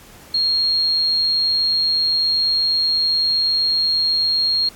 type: tone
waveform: sine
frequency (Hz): 4253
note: C8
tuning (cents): +27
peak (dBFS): -15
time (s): 0.34-4.69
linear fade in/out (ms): 5
effects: pink hiss -44 dBFS RMS until 4.75 s + AAC 64 kbps